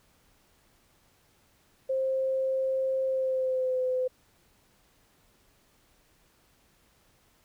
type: tone with pitch glide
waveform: sine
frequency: 528 to 510.3 Hz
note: C5 to C5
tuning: +16 to -43 cents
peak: -25 dBFS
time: 1.89-4.08 s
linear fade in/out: 10 ms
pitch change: -59 cents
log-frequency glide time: 3.05-3.81 s
effects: pink hiss -65 dBFS RMS until 7.44 s